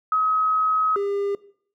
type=tone pair in turn; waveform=sine / triangle; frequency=1273 / 401.7 Hz; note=D#6 / G4; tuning=+39 / +42 cents; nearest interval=octave + minor sixth; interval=1997 cents; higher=first; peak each=-17 / -20 dBFS; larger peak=first; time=0.12-0.96 / 0.96-1.35 s; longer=first; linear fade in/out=2 ms; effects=noise-tail reverb RT60 0.6 s tail -19 dB re dry